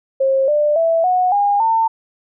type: tone with pitch steps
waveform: sine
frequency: 536 / 594.7 / 659.9 / 732.2 / 812.4 / 901.4 Hz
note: C5 / D5 / E5 / F#5 / G#5 / A5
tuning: +42 / +22 / +2 / -18 / -38 / +42 cents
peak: -12 dBFS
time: 0.2-1.88 s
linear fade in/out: 10 ms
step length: 280 ms
effects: none